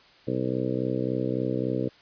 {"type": "harmonic tone", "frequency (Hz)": 63.6, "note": "C2", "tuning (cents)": -48, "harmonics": [2, 3, 4, 5, 6, 7, 8, 9], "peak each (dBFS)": [-32, -34, -32, -31, -38, -32, -33, -40], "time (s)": [0.27, 1.89], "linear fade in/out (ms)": 10, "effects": ["white hiss -55 dBFS RMS until 2.01 s", "resampled to 11025 Hz"]}